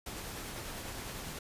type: noise with tremolo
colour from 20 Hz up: pink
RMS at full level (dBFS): -41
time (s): 0.06-1.39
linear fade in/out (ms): 5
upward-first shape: triangle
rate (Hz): 10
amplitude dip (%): 25
effects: resampled to 32000 Hz